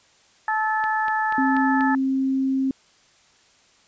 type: harmonic tone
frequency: 434.6 Hz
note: A4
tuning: 21 cents flat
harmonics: 2 / 3 / 4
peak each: -22 / -29 / -25 dBFS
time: 0.48-1.95 s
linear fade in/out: 2 ms
type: click train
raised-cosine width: 0.3 ms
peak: -19 dBFS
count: 5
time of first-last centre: 0.84-1.809 s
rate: 4.13 Hz
type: tone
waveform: sine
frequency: 266.4 Hz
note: C4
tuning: 31 cents sharp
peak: -19 dBFS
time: 1.38-2.71 s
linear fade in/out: 2 ms
effects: white hiss -57 dBFS RMS until 3.87 s + resampled to 16000 Hz